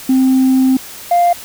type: tone pair in turn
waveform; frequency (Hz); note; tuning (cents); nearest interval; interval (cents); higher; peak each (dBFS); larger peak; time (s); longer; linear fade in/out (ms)
sine; 261.5 / 698.1; C4 / F5; -1 / -1; octave + perfect fourth; 1700; second; -6; neither; 0.09-0.77 / 1.11-1.33; first; 5
effects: tanh soft clip ceiling -6 dBFS + white hiss -32 dBFS RMS until 1.44 s